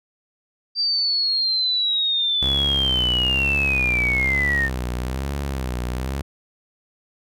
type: linear sweep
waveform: sine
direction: down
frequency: 4699 to 1798 Hz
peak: -18 dBFS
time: 0.75-4.7 s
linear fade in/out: 50 ms
type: tone with vibrato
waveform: sawtooth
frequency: 65.41 Hz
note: C2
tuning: in tune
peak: -20 dBFS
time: 2.42-6.22 s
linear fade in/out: 5 ms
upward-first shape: sine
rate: 1.1 Hz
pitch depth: 130 cents each way
effects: none